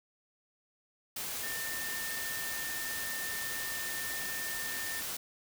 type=tone in noise; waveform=sine; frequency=1800 Hz; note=A6; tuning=39 cents sharp; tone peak=-39 dBFS; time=1.43-5.01 s; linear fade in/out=5 ms; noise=white; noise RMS=-38 dBFS; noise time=1.16-5.17 s; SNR=-4 dB; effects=none